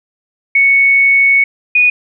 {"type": "tone pair in turn", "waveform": "sine", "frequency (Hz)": [2217, 2469], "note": ["C#7", "D#7"], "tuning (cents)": [0, -14], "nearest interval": "major second", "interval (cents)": 186, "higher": "second", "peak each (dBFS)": -6, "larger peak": "neither", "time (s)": [[0.55, 1.44], [1.75, 1.9]], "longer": "first", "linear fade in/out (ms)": 5, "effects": []}